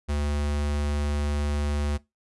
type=tone; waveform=square; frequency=73.1 Hz; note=D2; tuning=7 cents flat; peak=-25 dBFS; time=0.08-1.98 s; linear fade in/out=20 ms; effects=noise-tail reverb RT60 0.2 s tail -20 dB re dry + resampled to 24000 Hz